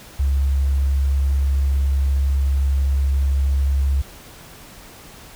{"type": "tone", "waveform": "sine", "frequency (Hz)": 68.6, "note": "C#2", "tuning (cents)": -17, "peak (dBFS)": -15, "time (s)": [0.19, 4.02], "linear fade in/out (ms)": 10, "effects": ["pink hiss -42 dBFS RMS until 5.35 s"]}